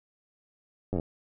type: slowing click train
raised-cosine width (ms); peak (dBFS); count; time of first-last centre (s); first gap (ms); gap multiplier
2; -17; 7; 0.93-0.998; 10; 1.05
effects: none